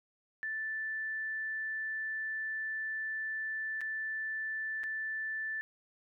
sine tone with dropouts, 1760 Hz, A6, in tune, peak -34 dBFS, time 0.43-5.61 s, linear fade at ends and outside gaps 0 ms, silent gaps 3.808-3.814 / 4.834-4.839 s, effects none

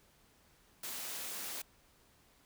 white high-pass noise, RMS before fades -42 dBFS, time 0.83-1.62 s, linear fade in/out 5 ms, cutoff 200 Hz, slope 12 dB/octave, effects pink hiss -67 dBFS RMS until 2.45 s

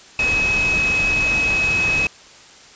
sine tone in noise, 2555 Hz, D#7, 45 cents sharp, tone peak -16 dBFS, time 0.19-2.07 s, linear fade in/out 2 ms, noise pink, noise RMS -26 dBFS, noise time 0.19-2.07 s, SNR +7 dB, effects white hiss -44 dBFS RMS until 2.75 s + resampled to 16000 Hz

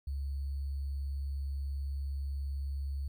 sine tone with sample-and-hold, 69.3 Hz, C#2, in tune, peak -33 dBFS, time 0.07-3.08 s, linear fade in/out 5 ms, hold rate 4410 Hz, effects none

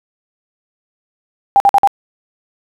sine tone bursts, 798 Hz, G5, 31 cents sharp, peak -5 dBFS, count 4, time 1.56-1.874 s, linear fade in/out 0 ms, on 41 ms, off 50 ms, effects 7-bit

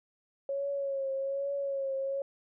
sine tone with vibrato, 550 Hz, C#5, 14 cents flat, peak -30 dBFS, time 0.49-2.22 s, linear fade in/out 2 ms, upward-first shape triangle, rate 1.2 Hz, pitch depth 44 cents each way, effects none

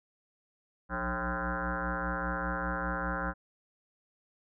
sine tone with frequency modulation, 784 Hz, G5, in tune, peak -30 dBFS, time 0.89-3.34 s, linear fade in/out 50 ms, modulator 121 Hz, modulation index 6.7, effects none

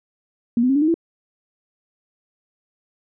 sine tone with pitch steps, 235.6 / 252.5 / 270.6 / 290.1 / 310.9 / 333.2 Hz, A#3 / B3 / C#4 / D4 / D#4 / E4, +19 / +39 / -42 / -21 / -1 / +19 cents, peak -14 dBFS, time 0.57-0.942 s, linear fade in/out 2 ms, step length 62 ms, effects none

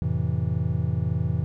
triangle chord, F major seventh, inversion none, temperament just, 87.31 / 109.13 / 130.96 / 163.7 Hz, F2 / A2 / C3 / E3, 0 / -14 / +2 / -12 cents, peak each -26 dBFS, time 0.02-1.44 s, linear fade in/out 0 ms, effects none

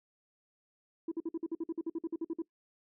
sine tone bursts, 329.6 Hz, E4, in tune, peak -30 dBFS, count 16, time 1.08-2.421 s, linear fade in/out 5 ms, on 36 ms, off 51 ms, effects noise-tail reverb RT60 0.1 s tail -21 dB re dry + tanh soft clip ceiling -30 dBFS

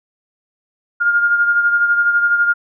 sine beating tone pair, 1412 / 1424 Hz, F6 / F6, +19 / +33 cents, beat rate 12 Hz, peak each -12 / -21 dBFS, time 1-2.54 s, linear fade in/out 20 ms, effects none

